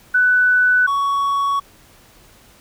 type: tone pair in turn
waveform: sine / triangle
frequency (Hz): 1493 / 1118.5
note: F#6 / C#6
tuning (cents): +15 / +15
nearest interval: perfect fourth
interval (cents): 500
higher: first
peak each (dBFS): -11 / -14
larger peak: first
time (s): 0.14-0.87 / 0.87-1.6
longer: neither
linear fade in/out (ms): 10
effects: pink hiss -49 dBFS RMS until 2.6 s